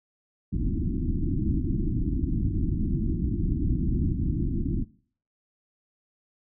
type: low-pass noise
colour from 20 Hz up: pink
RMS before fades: -26 dBFS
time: 0.52-4.85 s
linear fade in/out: 20 ms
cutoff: 340 Hz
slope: 96 dB/octave
effects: noise-tail reverb RT60 0.5 s tail -21 dB re dry